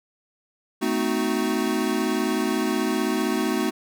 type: chord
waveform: square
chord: A diminished seventh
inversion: none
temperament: equal with one note detuned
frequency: 220 / 255.8 / 311.1 / 370 Hz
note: A3 / C4 / Eb4 / Gb4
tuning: 0 / -39 / 0 / 0 cents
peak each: -28 dBFS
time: 0.81-3.71 s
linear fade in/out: 20 ms
effects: none